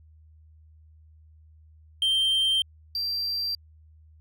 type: tone pair in turn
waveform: triangle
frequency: 3145 / 4712 Hz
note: G7 / D8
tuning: +5 / +5 cents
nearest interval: perfect fifth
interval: 700 cents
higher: second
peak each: -19 / -25 dBFS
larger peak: first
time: 2.02-2.62 / 2.95-3.55 s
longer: neither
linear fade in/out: 2 ms
effects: added 78 Hz sine -51 dBFS peak until 4.2 s